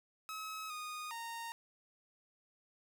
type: tone with pitch steps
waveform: sawtooth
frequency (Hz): 1283 / 1234 / 925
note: E6 / D#6 / A#5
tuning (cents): -47 / -15 / -14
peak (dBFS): -38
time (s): 0.29-1.52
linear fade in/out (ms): 0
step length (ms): 410
effects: none